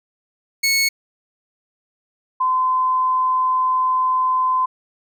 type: tone pair in turn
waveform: 20% pulse / sine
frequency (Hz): 2200 / 1026.3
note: C#7 / C6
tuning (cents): -14 / -34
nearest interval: octave + minor second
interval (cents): 1320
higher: first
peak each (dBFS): -10 / -15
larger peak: first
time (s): 0.63-0.89 / 2.4-4.66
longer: second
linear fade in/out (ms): 10
effects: none